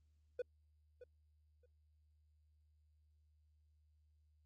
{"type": "tone with echo", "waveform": "triangle", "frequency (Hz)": 493.9, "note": "B4", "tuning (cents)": 0, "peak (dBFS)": -35, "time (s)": [0.39, 0.42], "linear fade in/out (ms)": 5, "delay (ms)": 620, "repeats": 2, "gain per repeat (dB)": -15, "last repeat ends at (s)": 1.66, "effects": ["added 76 Hz sine -70 dBFS peak until 4.45 s", "Opus 24 kbps"]}